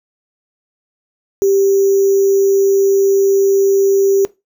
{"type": "tone with sample-and-hold", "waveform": "sine", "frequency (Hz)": 392, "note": "G4", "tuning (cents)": 0, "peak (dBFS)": -9, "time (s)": [1.42, 4.25], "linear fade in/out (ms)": 0, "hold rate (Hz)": 6300, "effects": ["noise-tail reverb RT60 0.2 s tail -18 dB re dry"]}